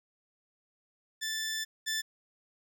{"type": "tone pair in turn", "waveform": "15% pulse", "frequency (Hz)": [1760, 1760], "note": ["A6", "A6"], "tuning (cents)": [0, 0], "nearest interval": "unison", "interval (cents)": 0, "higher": "neither", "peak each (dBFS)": [-26, -24], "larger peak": "second", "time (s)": [[1.21, 1.65], [1.86, 2.02]], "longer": "first", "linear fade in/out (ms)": 20, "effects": []}